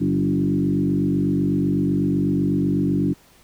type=tone with frequency modulation; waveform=sine; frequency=231.7 Hz; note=A#3; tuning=10 cents flat; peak=-17 dBFS; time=0-3.14 s; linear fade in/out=20 ms; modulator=48 Hz; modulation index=2.1; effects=pink hiss -53 dBFS RMS until 3.43 s